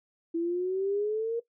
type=exponential sweep; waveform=sine; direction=up; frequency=329.6 to 470.4 Hz; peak=-26 dBFS; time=0.34-1.4 s; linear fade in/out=10 ms; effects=noise-tail reverb RT60 0.1 s tail -17 dB re dry